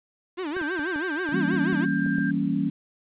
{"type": "tone with vibrato", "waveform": "45% pulse", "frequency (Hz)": 329.6, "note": "E4", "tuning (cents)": 0, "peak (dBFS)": -28, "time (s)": [0.37, 1.86], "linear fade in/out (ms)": 20, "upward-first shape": "sine", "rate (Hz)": 6.2, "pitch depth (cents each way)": 240}
{"type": "tone with pitch glide", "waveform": "sine", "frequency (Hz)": [1568, 1589], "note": ["G6", "G6"], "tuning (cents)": [0, 23], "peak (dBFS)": -29, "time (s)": [0.56, 2.31], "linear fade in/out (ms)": 5, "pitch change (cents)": 23, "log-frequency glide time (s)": [0.69, 1.88]}
{"type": "clicks", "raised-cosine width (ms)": 2, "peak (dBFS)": -28, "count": 9, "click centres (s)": [0.567, 0.615, 0.793, 0.96, 1.29, 1.542, 1.73, 2.063, 2.184]}
{"type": "chord", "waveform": "sine", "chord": "E diminished seventh", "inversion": "none", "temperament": "equal", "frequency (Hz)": [164.81, 196, 233.1, 277.2], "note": ["E3", "G3", "Bb3", "Db4"], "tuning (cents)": [0, 0, 0, 0], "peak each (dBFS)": [-29, -27, -29, -26], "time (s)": [1.32, 2.7], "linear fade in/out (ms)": 10}
{"effects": ["resampled to 8000 Hz", "9-bit"]}